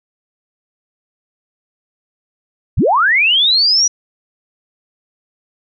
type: linear sweep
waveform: sine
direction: up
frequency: 33 to 5890 Hz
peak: -9 dBFS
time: 2.77-3.88 s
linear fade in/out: 10 ms
effects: none